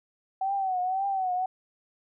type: tone with vibrato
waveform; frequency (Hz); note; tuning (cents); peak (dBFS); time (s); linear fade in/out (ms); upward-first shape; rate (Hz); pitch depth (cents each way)
sine; 758; F#5; +42; -25; 0.41-1.46; 5; triangle; 1.9; 93
effects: none